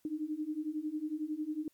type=beating tone pair; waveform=sine; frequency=300 / 311 Hz; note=D4 / D#4; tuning=+37 / -1 cents; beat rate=11 Hz; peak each=-38 / -36 dBFS; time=0.05-1.68 s; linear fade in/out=2 ms; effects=white hiss -72 dBFS RMS until 1.73 s + MP3 96 kbps